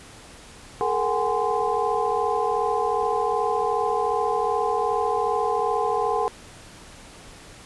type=tone cluster; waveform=sine; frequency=422.8 / 465.4 / 746 / 820 / 1036 Hz; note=G#4 / A#4 / F#5 / G#5 / C6; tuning=+31 / -3 / +14 / -22 / -17 cents; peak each=-27 dBFS; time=0.81-6.28 s; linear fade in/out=0 ms; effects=pink hiss -45 dBFS RMS until 7.65 s + resampled to 24000 Hz